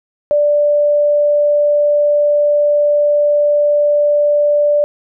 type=tone; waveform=sine; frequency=587.3 Hz; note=D5; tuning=in tune; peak=-9 dBFS; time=0.31-4.84 s; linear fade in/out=0 ms; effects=none